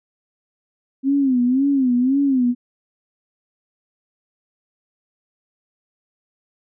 sine tone with vibrato, 262.1 Hz, C4, 3 cents sharp, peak -14 dBFS, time 1.03-2.55 s, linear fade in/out 50 ms, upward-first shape sine, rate 1.9 Hz, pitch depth 130 cents each way, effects none

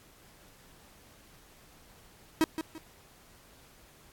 45% pulse tone with echo, 319.3 Hz, D#4, 45 cents sharp, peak -21 dBFS, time 2.41-2.44 s, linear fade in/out 0 ms, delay 170 ms, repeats 2, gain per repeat -10 dB, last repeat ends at 2.78 s, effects pink hiss -58 dBFS RMS until 4.12 s + AAC 64 kbps

